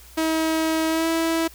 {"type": "tone with pitch glide", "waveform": "sawtooth", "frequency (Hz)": [319.9, 327.6], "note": ["D#4", "E4"], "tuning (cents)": [48, -11], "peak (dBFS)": -16, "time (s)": [0.17, 1.48], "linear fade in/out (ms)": 10, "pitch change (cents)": 41, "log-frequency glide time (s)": [0.88, 1.07], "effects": ["added 60 Hz sine -47 dBFS peak until 1.54 s", "white hiss -48 dBFS RMS until 1.54 s"]}